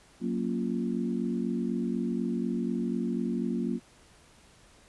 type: chord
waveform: sine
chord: Gb major seventh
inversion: none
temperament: equal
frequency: 185 / 233.1 / 277.2 / 349.2 Hz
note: Gb3 / Bb3 / Db4 / F4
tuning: 0 / 0 / 0 / 0 cents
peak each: -33 / -30 / -36 / -36 dBFS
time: 0.2-3.8 s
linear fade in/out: 50 ms
effects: pink hiss -58 dBFS RMS until 4.88 s + resampled to 24000 Hz